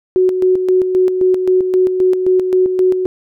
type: tone with tremolo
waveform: sine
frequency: 370 Hz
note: F#4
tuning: in tune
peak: -8 dBFS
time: 0.16-3.06 s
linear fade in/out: 0 ms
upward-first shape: square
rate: 3.8 Hz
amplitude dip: 50%
effects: none